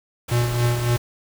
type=noise; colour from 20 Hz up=pink; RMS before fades=-32 dBFS; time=0.28-0.98 s; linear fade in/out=10 ms
type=tone with tremolo; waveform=square; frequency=120 Hz; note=B2; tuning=49 cents flat; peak=-17 dBFS; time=0.31-0.97 s; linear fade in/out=10 ms; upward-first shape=sine; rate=3.6 Hz; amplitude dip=55%
effects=none